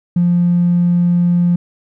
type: tone with tanh clipping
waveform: triangle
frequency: 174.61 Hz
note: F3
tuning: in tune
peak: -9 dBFS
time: 0.16-1.56 s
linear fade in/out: 5 ms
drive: 1 dB
effects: none